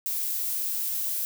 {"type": "noise", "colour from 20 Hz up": "violet", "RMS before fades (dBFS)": -29, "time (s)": [0.06, 1.25], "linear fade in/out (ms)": 0, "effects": []}